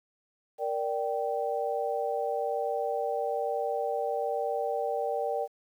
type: chord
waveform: sine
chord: G minor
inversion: first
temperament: equal with one note detuned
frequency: 466.2 / 587.3 / 779.5 Hz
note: Bb4 / D5 / G5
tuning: 0 / 0 / -10 cents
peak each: -32 dBFS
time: 0.58-5.48 s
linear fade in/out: 50 ms
effects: 10-bit